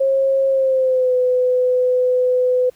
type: tone with pitch glide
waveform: sine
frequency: 539 to 502.9 Hz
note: C#5 to B4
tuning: -49 to +31 cents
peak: -13 dBFS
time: 0-2.7 s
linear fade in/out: 10 ms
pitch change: -120 cents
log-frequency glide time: 0.49-1.15 s
effects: pink hiss -55 dBFS RMS until 2.75 s